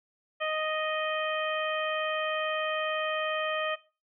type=harmonic tone; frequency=622.3 Hz; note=D#5; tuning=in tune; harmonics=1 / 2 / 3 / 4 / 5; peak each=-31 / -34 / -36 / -37 / -38 dBFS; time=0.4-3.76 s; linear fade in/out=20 ms; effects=noise-tail reverb RT60 0.3 s tail -17 dB re dry